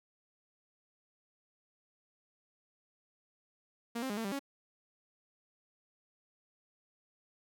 sawtooth tone with pitch steps, 233.9 / 263.6 / 205.2 / 226.1 / 197.1 / 277.8 Hz, A#3 / C4 / G#3 / A3 / G3 / C#4, +6 / +13 / -21 / +47 / +10 / +4 cents, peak -31 dBFS, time 3.95-4.394 s, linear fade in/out 10 ms, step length 74 ms, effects none

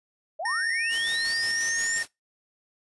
sine linear sweep, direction up, 582 to 7459 Hz, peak -29 dBFS, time 0.39-1.99 s, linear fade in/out 10 ms
square tone, 1834 Hz, A#6, 29 cents flat, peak -27 dBFS, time 0.45-2.03 s, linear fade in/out 5 ms
white noise with tremolo, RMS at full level -36 dBFS, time 0.89-2.08 s, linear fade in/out 50 ms, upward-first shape square, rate 5.6 Hz, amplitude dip 40%
effects noise-tail reverb RT60 0.2 s tail -24 dB re dry + resampled to 24000 Hz

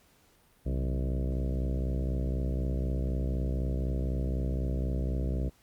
harmonic tone with a mistuned harmonic, 64 Hz, C2, 38 cents flat, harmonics 1 / 2 / 3 / 4 / 5 / 6 / 7 / 8 / 9 / 10, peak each -29 / -35 / -39 / -41 / -43 / -45 / -46 / -47 / -48 / -49 dBFS, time 0.65-5.5 s, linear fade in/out 20 ms, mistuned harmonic 2, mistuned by +110 cents, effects pink hiss -64 dBFS RMS until 5.62 s + Opus 48 kbps

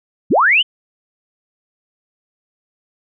sine linear sweep, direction up, 103.83 to 3136 Hz, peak -9 dBFS, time 0.3-0.63 s, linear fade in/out 20 ms, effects none

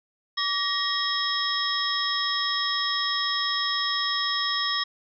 sine tone cluster, 1148 / 1887 / 3282 / 3806 / 5280 Hz, D6 / A#6 / G#7 / A#7 / E8, -40 / +21 / -21 / +35 / +2 cents, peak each -30 dBFS, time 0.37-4.84 s, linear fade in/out 10 ms, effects none

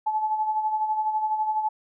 sine tone with tremolo, 863 Hz, A5, 34 cents flat, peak -20 dBFS, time 0.06-1.69 s, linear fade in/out 10 ms, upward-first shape sine, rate 12 Hz, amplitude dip 55%, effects none

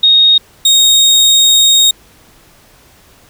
sine / 30% pulse tone pair in turn, 3729 / 3729 Hz, A#7 / A#7, 0 / 0 cents, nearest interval unison, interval 0 cents, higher neither, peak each -4 / -3 dBFS, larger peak second, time 0.03-0.38 / 0.65-1.91 s, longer second, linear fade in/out 5 ms, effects pink hiss -45 dBFS RMS until 3.29 s

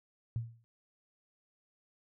sine tone with exponential decay, 115.4 Hz, A#2, 17 cents flat, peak -29 dBFS, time 0.36-0.64 s, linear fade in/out 0 ms, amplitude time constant 60 ms, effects none

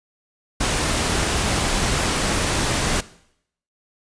pink noise, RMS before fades -21 dBFS, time 0.6-3.01 s, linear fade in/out 10 ms, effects noise-tail reverb RT60 0.7 s tail -18 dB re dry + resampled to 22050 Hz

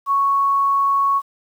sine tone, 1108.7 Hz, C#6, in tune, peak -14 dBFS, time 0.06-1.22 s, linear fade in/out 50 ms, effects 8-bit

